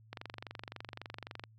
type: click train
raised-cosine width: 0.3 ms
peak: -26 dBFS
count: 32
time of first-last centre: 0.13-1.438 s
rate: 23.7 Hz
effects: added 110 Hz sine -58 dBFS peak until 1.58 s